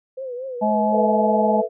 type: tone with vibrato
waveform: sine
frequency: 509 Hz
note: C5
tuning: 48 cents flat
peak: -27 dBFS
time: 0.17-1.1 s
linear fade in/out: 10 ms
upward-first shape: triangle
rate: 4.3 Hz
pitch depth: 110 cents each way
type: harmonic tone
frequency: 213.1 Hz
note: G#3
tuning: 45 cents sharp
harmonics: 1 / 3 / 4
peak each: -21 / -21 / -21 dBFS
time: 0.61-1.62 s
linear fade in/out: 20 ms
type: chord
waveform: sine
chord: A suspended second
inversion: none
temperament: equal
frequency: 440 / 493.9 / 659.3 Hz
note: A4 / B4 / E5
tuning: 0 / 0 / 0 cents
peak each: -24 dBFS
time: 0.91-1.69 s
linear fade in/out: 50 ms
effects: none